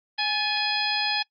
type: harmonic tone with a mistuned harmonic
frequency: 833 Hz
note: G#5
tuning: 5 cents sharp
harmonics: 1 / 2 / 3 / 4 / 5 / 6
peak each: -30 / -30 / -30 / -30 / -30 / -30 dBFS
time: 0.18-1.23 s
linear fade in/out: 10 ms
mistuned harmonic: 2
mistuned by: +66 cents
effects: noise-tail reverb RT60 0.1 s tail -23 dB re dry + Opus 24 kbps